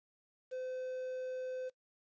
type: tone with quantisation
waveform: triangle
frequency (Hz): 512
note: C5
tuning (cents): -38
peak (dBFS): -36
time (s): 0.51-1.7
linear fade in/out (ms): 20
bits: 10
effects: noise-tail reverb RT60 0.1 s tail -20 dB re dry + resampled to 16000 Hz